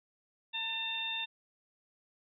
harmonic tone with a mistuned harmonic, 904 Hz, A5, 47 cents sharp, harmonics 1 / 2 / 3 / 4, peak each -45 / -45 / -38 / -36 dBFS, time 0.53-1.26 s, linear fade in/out 20 ms, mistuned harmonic 2, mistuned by -23 cents, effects none

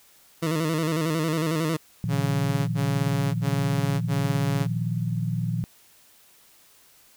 20% pulse tone with vibrato, 159.3 Hz, D#3, 41 cents sharp, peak -18 dBFS, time 0.42-1.77 s, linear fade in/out 10 ms, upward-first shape square, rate 11 Hz, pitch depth 63 cents each way
sine chord, Bb suspended fourth, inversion none, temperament just, 116.54 / 155.39 / 174.81 Hz, Bb2 / Eb3 / F3, 0 / -2 / +2 cents, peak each -27 / -29 / -29 dBFS, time 2.04-5.64 s, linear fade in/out 0 ms
sawtooth tone bursts, 139 Hz, C#3, 5 cents sharp, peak -21 dBFS, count 4, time 2.08-4.675 s, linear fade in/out 50 ms, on 600 ms, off 65 ms
effects white hiss -56 dBFS RMS until 7.16 s

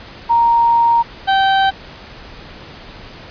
sine / 35% pulse tone pair in turn, 933 / 776 Hz, A#5 / G5, +1 / -18 cents, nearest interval minor third, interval 319 cents, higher first, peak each -9 dBFS, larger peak neither, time 0.29-1.03 / 1.27-1.71 s, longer first, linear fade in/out 20 ms, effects pink hiss -36 dBFS RMS until 3.3 s + resampled to 11025 Hz

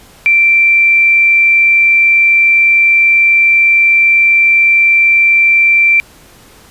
sine tone, 2349 Hz, D7, in tune, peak -5 dBFS, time 0.26-6 s, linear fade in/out 0 ms, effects pink hiss -41 dBFS RMS until 6.7 s + resampled to 32000 Hz

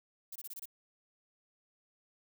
violet noise bursts, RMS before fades -44 dBFS, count 6, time 0.32-0.656 s, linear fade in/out 5 ms, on 36 ms, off 24 ms, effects none

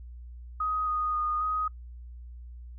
sine tone with pitch steps, 1255 / 1239 / 1229 / 1254 Hz, D#6 / D#6 / D#6 / D#6, +15 / -8 / -22 / +13 cents, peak -26 dBFS, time 0.6-1.68 s, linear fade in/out 5 ms, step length 270 ms, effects noise-tail reverb RT60 0.1 s tail -26 dB re dry + added 60 Hz sine -41 dBFS peak until 2.78 s

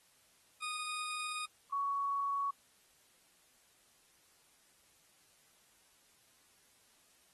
20% pulse / sine tone pair in turn, 1236 / 1118.8 Hz, D#6 / C#6, -12 / +16 cents, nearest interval major second, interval 172 cents, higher first, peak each -33 / -32 dBFS, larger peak second, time 0.62-1.46 / 1.72-2.51 s, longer first, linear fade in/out 10 ms, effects white hiss -68 dBFS RMS until 7.33 s + AAC 32 kbps

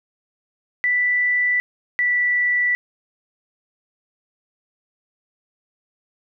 sine tone pair in turn, 1975.5 / 1964.1 Hz, B6 / B6, 0 / -10 cents, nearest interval unison, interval 10 cents, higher first, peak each -16 dBFS, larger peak neither, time 0.84-1.6 / 1.99-2.75 s, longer neither, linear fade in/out 0 ms, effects none

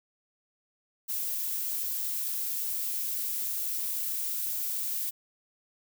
violet noise, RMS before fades -32 dBFS, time 1.08-5.11 s, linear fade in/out 20 ms, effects none

